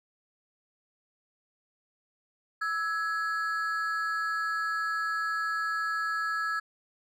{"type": "ring-modulated tone", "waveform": "triangle", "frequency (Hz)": 1493, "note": "F#6", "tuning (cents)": 15, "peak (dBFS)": -23, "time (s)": [2.61, 6.6], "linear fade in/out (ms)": 10, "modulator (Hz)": 180, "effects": []}